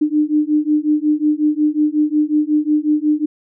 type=beating tone pair; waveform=sine; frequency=299.1 / 304.6 Hz; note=D4 / D#4; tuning=+32 / -37 cents; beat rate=5.5 Hz; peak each=-16 dBFS; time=0.01-3.26 s; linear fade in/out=10 ms; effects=none